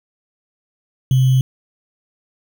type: tone with sample-and-hold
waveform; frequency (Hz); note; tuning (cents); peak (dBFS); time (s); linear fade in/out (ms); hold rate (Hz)
sine; 130; C3; -11; -10; 1.11-1.41; 2; 3150
effects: none